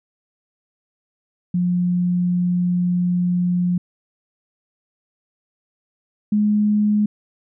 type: tone pair in turn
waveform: sine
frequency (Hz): 177.8 / 209.4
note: F3 / G#3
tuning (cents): +31 / +15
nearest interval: minor third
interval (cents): 284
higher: second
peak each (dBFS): -16 / -14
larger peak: second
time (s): 1.54-3.78 / 6.32-7.06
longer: first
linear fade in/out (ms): 5
effects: none